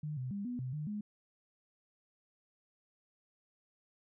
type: tone with pitch steps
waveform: sine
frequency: 151.1 / 127.7 / 200.9 / 245.4 / 128.2 / 150.9 / 208.7 Hz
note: D3 / C3 / G3 / B3 / C3 / D3 / G#3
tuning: +50 / -42 / +43 / -11 / -35 / +47 / +9 cents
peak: -36 dBFS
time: 0.03-1.01 s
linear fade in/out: 5 ms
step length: 140 ms
effects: none